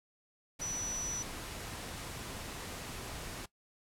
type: tone in noise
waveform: sine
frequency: 5920 Hz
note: F#8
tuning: in tune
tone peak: -35 dBFS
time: 0.61-1.23 s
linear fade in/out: 10 ms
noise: pink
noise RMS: -43 dBFS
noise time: 0.59-3.46 s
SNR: +5 dB
effects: noise-tail reverb RT60 0.1 s tail -19 dB re dry + low-pass 12000 Hz 12 dB/octave